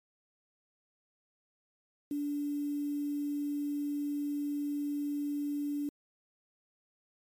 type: tone with quantisation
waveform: sine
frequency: 290 Hz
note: D4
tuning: 22 cents flat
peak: -31 dBFS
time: 2.11-5.89 s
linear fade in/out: 2 ms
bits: 9
effects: MP3 96 kbps